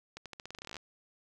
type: accelerating click train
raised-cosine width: 0.2 ms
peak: -26 dBFS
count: 17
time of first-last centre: 0.17-0.767 s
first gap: 87 ms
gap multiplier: 0.87
effects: none